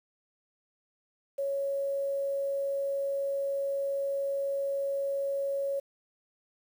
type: tone with quantisation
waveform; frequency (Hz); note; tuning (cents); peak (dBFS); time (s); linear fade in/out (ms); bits
sine; 554.4; C#5; 0; -28; 1.38-5.8; 10; 9
effects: none